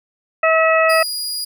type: harmonic tone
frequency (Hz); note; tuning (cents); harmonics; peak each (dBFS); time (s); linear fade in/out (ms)
645; E5; -38; 1 / 2 / 3 / 4; -14 / -17 / -19 / -20; 0.43-1.03; 5
type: tone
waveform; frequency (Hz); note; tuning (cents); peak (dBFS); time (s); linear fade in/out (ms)
sawtooth; 4883; D#8; -33; -19; 0.89-1.45; 10
effects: none